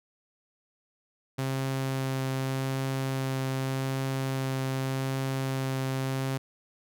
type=tone with vibrato; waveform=sawtooth; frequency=133.3 Hz; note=C3; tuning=33 cents sharp; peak=-24 dBFS; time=1.38-6.38 s; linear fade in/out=10 ms; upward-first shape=triangle; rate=0.84 Hz; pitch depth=10 cents each way; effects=none